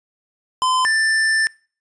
square tone pair in turn, 1025 / 1772.8 Hz, C6 / A6, -36 / +13 cents, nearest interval major sixth, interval 949 cents, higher second, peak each -16 dBFS, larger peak neither, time 0.62-0.85 / 0.85-1.47 s, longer second, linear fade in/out 0 ms, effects noise-tail reverb RT60 0.4 s tail -24 dB re dry + resampled to 22050 Hz

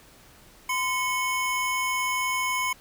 square tone pair together, 1022.3 / 2199 Hz, C6 / C#7, -41 / -14 cents, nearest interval octave + minor second, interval 1327 cents, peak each -28 dBFS, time 0.69-2.73 s, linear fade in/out 5 ms, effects pink hiss -53 dBFS RMS until 2.8 s

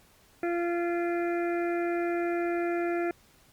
harmonic tone, 344.6 Hz, F4, 23 cents flat, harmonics 1 / 2 / 4 / 5 / 6 / 7, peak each -27 / -33 / -39 / -41 / -43 / -44 dBFS, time 0.43-3.11 s, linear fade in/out 2 ms, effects pink hiss -60 dBFS RMS until 3.52 s + MP3 96 kbps

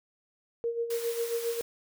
sine tone with tremolo, 466.4 Hz, A#4, 1 cent sharp, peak -26 dBFS, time 0.64-1.61 s, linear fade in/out 0 ms, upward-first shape sine, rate 7.4 Hz, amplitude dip 65%
white high-pass noise, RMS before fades -41 dBFS, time 0.9-1.62 s, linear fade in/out 5 ms, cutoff 850 Hz, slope 96 dB/octave
effects none

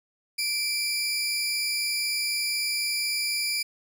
25% pulse tone pair together, 2346 / 4966 Hz, D7 / D#8, -2 / -4 cents, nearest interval octave + minor second, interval 1298 cents, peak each -24 dBFS, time 0.38-3.63 s, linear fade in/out 10 ms, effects none

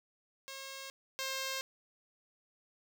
5% pulse tone pair in turn, 540 / 531.6 Hz, C#5 / C5, -45 / +27 cents, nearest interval unison, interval 28 cents, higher first, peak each -32 / -24 dBFS, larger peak second, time 0.48-0.9 / 1.19-1.61 s, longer neither, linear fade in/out 0 ms, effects none

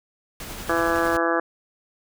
pink noise with tremolo, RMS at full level -34 dBFS, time 0.4-1.17 s, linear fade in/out 2 ms, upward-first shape sine, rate 11 Hz, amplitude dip 25%
harmonic tone, 167.4 Hz, E3, 27 cents sharp, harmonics 2 / 3 / 4 / 5 / 6 / 7 / 8 / 9 / 10, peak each -25 / -26 / -27 / -31 / -32 / -27 / -31 / -31 / -28 dBFS, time 0.69-1.4 s, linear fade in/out 5 ms
effects none

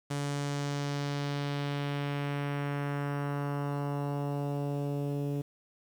sawtooth tone with low-pass filter sweep, 143 Hz, D3, 46 cents flat, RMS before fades -33 dBFS, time 0.1-5.42 s, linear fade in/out 10 ms, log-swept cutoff 9200 to 420 Hz, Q 1.4, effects 9-bit

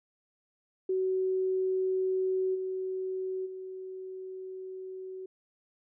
sine tone with level steps, 375.6 Hz, F#4, 26 cents sharp, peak -26 / -31 / -38 dBFS, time 0.89-5.26 s, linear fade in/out 5 ms, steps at 2.54 / 3.45 s, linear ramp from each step 20 ms, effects none

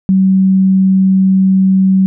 sine tone, 190.3 Hz, F#3, 49 cents sharp, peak -6 dBFS, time 0.09-2.06 s, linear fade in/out 0 ms, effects none

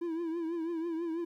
triangle tone with vibrato, 332.5 Hz, E4, 15 cents sharp, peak -30 dBFS, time 0.01-1.25 s, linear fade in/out 10 ms, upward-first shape triangle, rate 6.1 Hz, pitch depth 89 cents each way, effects 12-bit

